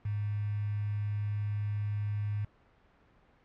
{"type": "tone with quantisation", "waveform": "sine", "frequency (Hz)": 103.83, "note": "G#2", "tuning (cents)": 0, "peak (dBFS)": -30, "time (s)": [0.05, 2.45], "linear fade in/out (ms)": 5, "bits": 8, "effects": ["pink hiss -64 dBFS RMS until 3.44 s", "low-pass 2000 Hz 12 dB/octave"]}